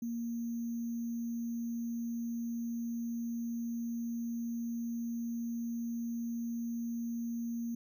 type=tone with sample-and-hold; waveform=sine; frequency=233.7 Hz; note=A#3; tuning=5 cents sharp; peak=-34 dBFS; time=0.02-7.75 s; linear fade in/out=5 ms; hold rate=6300 Hz; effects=none